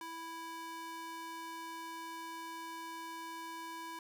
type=tone with high-pass filter; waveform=square; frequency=329.6 Hz; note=E4; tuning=in tune; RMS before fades=-45 dBFS; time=0.01-3.99 s; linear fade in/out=2 ms; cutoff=700 Hz; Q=3.3; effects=none